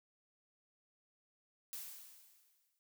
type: noise with exponential decay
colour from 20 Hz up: blue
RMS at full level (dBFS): -44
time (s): 1.73-2.79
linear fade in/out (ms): 0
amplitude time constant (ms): 230
effects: noise-tail reverb RT60 0.1 s tail -25 dB re dry